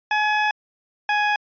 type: tone pair in turn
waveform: 20% pulse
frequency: 846 / 834.4 Hz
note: G#5 / G#5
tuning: +32 / +8 cents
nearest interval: unison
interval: 24 cents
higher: first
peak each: -13 dBFS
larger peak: neither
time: 0.11-0.51 / 1.09-1.36 s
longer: first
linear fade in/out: 2 ms
effects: resampled to 11025 Hz